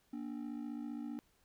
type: ring-modulated tone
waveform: triangle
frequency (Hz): 264.4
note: C4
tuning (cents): +18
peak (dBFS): -35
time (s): 0.13-1.19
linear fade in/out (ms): 0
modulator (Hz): 27.6
effects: pink hiss -73 dBFS RMS until 1.44 s